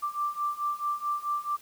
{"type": "beating tone pair", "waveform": "sine", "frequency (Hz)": [1174.7, 1179.3], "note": ["D6", "D6"], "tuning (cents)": [0, 7], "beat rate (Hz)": 4.6, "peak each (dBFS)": [-32, -30], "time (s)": [0.02, 1.57], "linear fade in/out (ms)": 20, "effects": ["white hiss -54 dBFS RMS until 1.61 s"]}